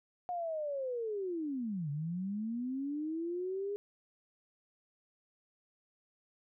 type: linear two-way sweep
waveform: sine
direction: down then up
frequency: 724 to 140 to 412.5 Hz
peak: -34 dBFS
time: 0.29-3.76 s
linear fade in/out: 0 ms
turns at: 1.9 s
effects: none

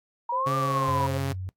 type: exponential two-way sweep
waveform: sine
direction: up then down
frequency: 932.3 to 1199 to 961 Hz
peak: -25 dBFS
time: 0.29-1.07 s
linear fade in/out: 5 ms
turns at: 0.55 s
type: tone with pitch glide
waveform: sine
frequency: 527 to 531.6 Hz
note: C5 to C5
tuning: +12 to +27 cents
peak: -32 dBFS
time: 0.32-1.18 s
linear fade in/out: 5 ms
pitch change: +15 cents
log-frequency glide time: 0.45-0.73 s
type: tone with vibrato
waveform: sawtooth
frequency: 136.7 Hz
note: C#3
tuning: 24 cents flat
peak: -23 dBFS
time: 0.46-1.33 s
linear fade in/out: 10 ms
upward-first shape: triangle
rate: 10 Hz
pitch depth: 9 cents each way
type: tone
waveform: sine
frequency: 93 Hz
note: F#2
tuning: 9 cents sharp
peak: -31 dBFS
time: 0.88-1.49 s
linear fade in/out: 0 ms
effects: noise-tail reverb RT60 0.1 s tail -19 dB re dry + AAC 64 kbps

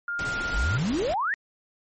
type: tone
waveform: sine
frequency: 1407 Hz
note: F6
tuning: 12 cents sharp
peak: -27 dBFS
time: 0.08-0.77 s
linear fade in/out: 2 ms
type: noise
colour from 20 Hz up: pink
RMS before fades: -34 dBFS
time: 0.19-1.14 s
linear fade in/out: 2 ms
type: exponential sweep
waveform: sine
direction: up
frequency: 42.72 to 1923 Hz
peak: -23 dBFS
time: 0.54-1.34 s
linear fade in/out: 0 ms
effects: MP3 32 kbps

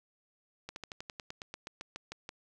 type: slowing click train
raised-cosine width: 0.2 ms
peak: -24 dBFS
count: 15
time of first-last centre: 0.69-2.291 s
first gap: 71 ms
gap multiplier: 1.07
effects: none

